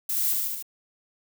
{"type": "noise with echo", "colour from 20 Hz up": "violet", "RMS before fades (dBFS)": -27, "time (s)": [0.09, 0.33], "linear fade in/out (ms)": 5, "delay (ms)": 74, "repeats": 4, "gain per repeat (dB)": -2, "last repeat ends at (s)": 0.626, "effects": []}